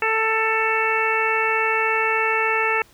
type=harmonic tone; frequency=443.3 Hz; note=A4; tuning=13 cents sharp; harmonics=1 / 2 / 3 / 4 / 5 / 6; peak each=-25 / -25 / -25 / -25 / -25 / -25 dBFS; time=0.02-2.82 s; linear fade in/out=2 ms; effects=pink hiss -53 dBFS RMS until 2.93 s